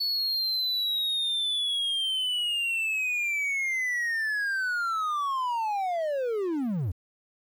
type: linear sweep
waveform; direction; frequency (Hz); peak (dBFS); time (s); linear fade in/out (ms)
triangle; down; 4435 to 76.3; -24; 0-6.92; 10
effects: 10-bit